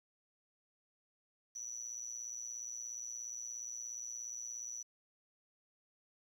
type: tone with amplitude modulation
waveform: sine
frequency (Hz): 5920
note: F#8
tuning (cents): 0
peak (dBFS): -38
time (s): 1.55-4.83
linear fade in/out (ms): 10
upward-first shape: sine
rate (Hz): 117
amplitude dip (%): 85
effects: 11-bit